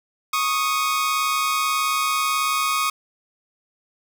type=tone pair together; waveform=sawtooth; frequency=1106.2 / 1244.5 Hz; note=C#6 / D#6; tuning=-4 / 0 cents; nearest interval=major second; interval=204 cents; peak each=-20 / -18 dBFS; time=0.33-2.9 s; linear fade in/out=5 ms; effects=none